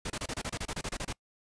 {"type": "noise bursts", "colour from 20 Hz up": "pink", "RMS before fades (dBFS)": -35, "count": 14, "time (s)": [0.05, 1.128], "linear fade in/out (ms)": 5, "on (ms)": 51, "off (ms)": 28, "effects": ["noise-tail reverb RT60 0.1 s tail -24 dB re dry", "resampled to 22050 Hz"]}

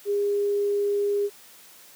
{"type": "tone", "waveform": "sine", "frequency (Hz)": 406.9, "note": "G#4", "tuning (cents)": -35, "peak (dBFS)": -21, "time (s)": [0.05, 1.3], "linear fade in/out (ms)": 50, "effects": ["white hiss -50 dBFS RMS until 1.95 s", "high-pass 150 Hz 12 dB/octave"]}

